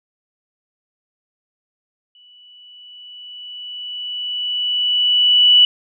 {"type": "tone with exponential growth", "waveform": "sine", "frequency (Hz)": 2958, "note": "F#7", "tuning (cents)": -1, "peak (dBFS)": -6, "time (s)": [2.15, 5.65], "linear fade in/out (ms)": 2, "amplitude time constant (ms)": 760, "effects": []}